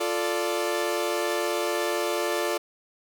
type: chord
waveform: sawtooth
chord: D minor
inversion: first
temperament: equal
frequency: 349.2 / 440 / 587.3 Hz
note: F4 / A4 / D5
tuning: 0 / 0 / 0 cents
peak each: -25 / -26 / -25 dBFS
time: 0-2.58 s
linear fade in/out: 10 ms
effects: none